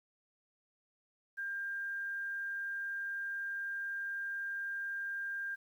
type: tone with quantisation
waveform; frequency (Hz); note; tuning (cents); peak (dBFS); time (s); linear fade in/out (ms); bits
sine; 1598; G6; +33; -36; 1.37-5.56; 20; 11
effects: none